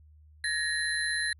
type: tone cluster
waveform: sine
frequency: 1706 / 1862 / 4071 / 10320 Hz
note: G#6 / A#6 / C8 / E9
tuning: +46 / -2 / -48 / -38 cents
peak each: -32 / -31 / -34 / -38 dBFS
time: 0.44-1.33 s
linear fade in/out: 2 ms
effects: added 76 Hz sine -53 dBFS peak until 1.39 s